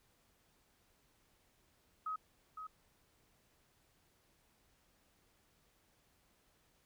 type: tone with echo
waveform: sine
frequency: 1268 Hz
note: D#6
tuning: 32 cents sharp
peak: -37 dBFS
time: 2.06-2.16 s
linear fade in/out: 5 ms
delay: 510 ms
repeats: 1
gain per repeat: -7 dB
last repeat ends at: 2.67 s
effects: pink hiss -73 dBFS RMS until 6.85 s